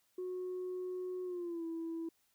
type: tone with pitch glide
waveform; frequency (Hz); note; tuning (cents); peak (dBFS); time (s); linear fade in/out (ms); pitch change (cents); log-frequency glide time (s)
sine; 365.8 to 329.7; F#4 to E4; -20 to 0; -36; 0.18-2.09; 5; -180; 1.24-1.65
effects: tanh soft clip ceiling -35 dBFS + white hiss -75 dBFS RMS until 2.34 s